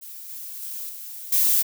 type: noise with level steps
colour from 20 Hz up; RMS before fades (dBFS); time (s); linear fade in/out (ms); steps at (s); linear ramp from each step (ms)
violet; -39 / -36 / -33 / -37 / -19; 0.01-1.63; 20; 0.29 / 0.62 / 0.89 / 1.32; 5
effects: none